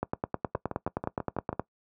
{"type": "two click trains", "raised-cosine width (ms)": 1, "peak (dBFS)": [-14, -18], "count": [16, 7], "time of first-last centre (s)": [[0.03, 1.596], [0.55, 1.529]], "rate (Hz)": [9.58, 6.13], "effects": ["noise-tail reverb RT60 0.1 s tail -20 dB re dry", "high-pass 80 Hz 12 dB/octave"]}